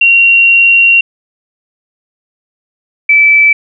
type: tone pair in turn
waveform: sine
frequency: 2751 / 2313 Hz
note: F7 / D7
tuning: -27 / -27 cents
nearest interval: minor third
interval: 300 cents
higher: first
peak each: -3 dBFS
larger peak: neither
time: 0.01-1.01 / 3.09-3.53 s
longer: first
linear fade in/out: 5 ms
effects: none